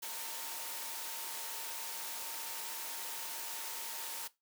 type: tone in noise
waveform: sine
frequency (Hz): 913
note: A#5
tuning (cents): -36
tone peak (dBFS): -51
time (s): 0.02-4.28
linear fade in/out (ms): 10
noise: white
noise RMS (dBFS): -42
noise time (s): 0.02-4.28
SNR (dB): -12
effects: noise-tail reverb RT60 0.2 s tail -18 dB re dry + high-pass 400 Hz 12 dB/octave